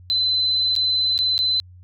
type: tone with dropouts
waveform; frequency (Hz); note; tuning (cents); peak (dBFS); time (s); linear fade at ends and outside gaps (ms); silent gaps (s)
sine; 4041; B7; +39; -17; 0.1-1.6; 0; 0.753-0.763 / 1.178-1.189 / 1.379-1.39
effects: added 90 Hz sine -42 dBFS peak until 1.83 s